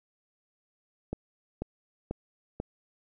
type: click train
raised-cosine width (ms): 2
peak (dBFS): -19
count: 4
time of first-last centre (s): 1.13-2.601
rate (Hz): 2.04
effects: none